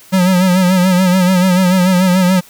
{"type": "tone with vibrato", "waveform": "square", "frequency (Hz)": 183.5, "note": "F#3", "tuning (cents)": -14, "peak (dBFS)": -9, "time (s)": [0.12, 2.41], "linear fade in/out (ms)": 20, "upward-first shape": "sine", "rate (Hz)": 6.9, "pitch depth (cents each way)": 63, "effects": ["white hiss -42 dBFS RMS until 2.49 s"]}